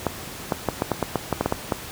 clicks, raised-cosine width 1 ms, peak -6 dBFS, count 12, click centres 0.067 / 0.522 / 0.687 / 0.821 / 0.917 / 1.027 / 1.157 / 1.327 / 1.41 / 1.46 / 1.524 / 1.722 s, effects pink hiss -36 dBFS RMS until 1.91 s + high-pass 60 Hz 12 dB/octave

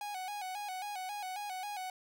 45% pulse tone with vibrato, 784 Hz, G5, in tune, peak -38 dBFS, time 0.01-1.9 s, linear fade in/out 2 ms, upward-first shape square, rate 3.7 Hz, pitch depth 90 cents each way, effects none

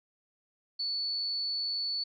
sine tone, 4451 Hz, C#8, 6 cents sharp, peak -30 dBFS, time 0.79-2.04 s, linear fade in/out 10 ms, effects none

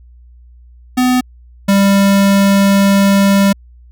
square tone pair in turn, 251.8 / 197.82 Hz, B3 / G3, +34 / +16 cents, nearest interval major third, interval 418 cents, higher first, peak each -10 / -8 dBFS, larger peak second, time 0.97-1.21 / 1.68-3.53 s, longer second, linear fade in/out 10 ms, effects added 60 Hz sine -38 dBFS peak until 3.91 s

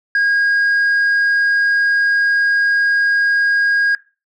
sine tone, 1633 Hz, G#6, 30 cents flat, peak -9 dBFS, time 0.15-3.95 s, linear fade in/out 2 ms, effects noise-tail reverb RT60 0.3 s tail -20 dB re dry + tanh soft clip ceiling -11 dBFS

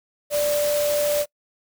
sine tone in noise, 587.3 Hz, D5, in tune, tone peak -19 dBFS, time 0.3-1.26 s, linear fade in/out 50 ms, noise white, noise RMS -29 dBFS, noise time 0.3-1.26 s, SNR +7 dB, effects noise-tail reverb RT60 0.1 s tail -25 dB re dry

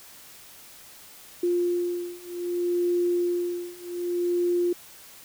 sine beating tone pair, 350.7 / 351.34 Hz, F4 / F4, +7 / +10 cents, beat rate 0.64 Hz, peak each -27 / -26 dBFS, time 1.43-4.73 s, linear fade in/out 5 ms, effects white hiss -48 dBFS RMS until 5.24 s

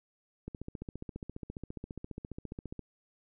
click train, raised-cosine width 3 ms, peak -27 dBFS, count 35, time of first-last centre 0.48-2.793 s, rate 14.7 Hz, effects none

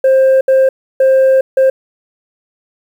sine tone bursts at uneven times, 529 Hz, C5, 19 cents sharp, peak -3 dBFS, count 4, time 0.04-0.41 / 0.48-0.69 / 1-1.41 / 1.57-1.7 s, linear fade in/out 5 ms, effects tanh soft clip ceiling -5 dBFS + 7-bit

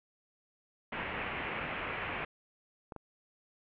white low-pass noise, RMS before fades -38 dBFS, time 0.92-2.25 s, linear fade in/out 5 ms, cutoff 2700 Hz, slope 48 dB/octave
clicks, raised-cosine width 1 ms, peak -29 dBFS, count 2, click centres 2.922 / 2.963 s
effects none

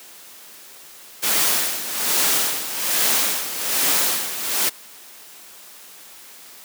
white noise with tremolo, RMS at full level -18 dBFS, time 1.22-4.7 s, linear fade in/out 20 ms, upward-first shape sine, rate 1.2 Hz, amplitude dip 70%, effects white hiss -43 dBFS RMS until 6.64 s + high-pass 200 Hz 12 dB/octave

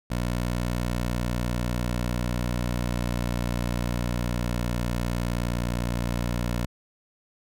15% pulse tone with pitch glide, 60.2 to 59.47 Hz, B1 to A#1, -44 to +35 cents, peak -19 dBFS, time 0.1-6.66 s, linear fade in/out 10 ms, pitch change -21 cents, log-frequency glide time 2.7-5.13 s, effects none

